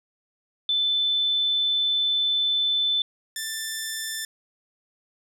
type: tone pair in turn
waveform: sine / 10% pulse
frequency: 3520 / 1772.2 Hz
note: A7 / A6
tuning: 0 / +12 cents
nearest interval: octave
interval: 1188 cents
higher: first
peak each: -20 dBFS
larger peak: neither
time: 0.69-3.02 / 3.36-4.25 s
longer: first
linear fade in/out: 2 ms
effects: none